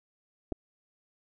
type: clicks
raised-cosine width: 2 ms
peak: -20 dBFS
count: 2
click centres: 0.521 / 0.524 s
effects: none